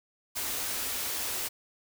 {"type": "band-stop noise", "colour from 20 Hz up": "white", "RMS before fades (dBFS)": -33, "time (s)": [0.35, 1.49], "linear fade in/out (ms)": 20, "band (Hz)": [130, 210], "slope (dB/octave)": 96, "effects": []}